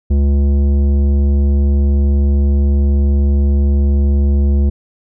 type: tone with tanh clipping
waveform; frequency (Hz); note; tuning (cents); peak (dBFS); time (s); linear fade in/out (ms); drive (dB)
triangle; 70.5; C#2; +30; -11; 0.1-4.7; 10; 16
effects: none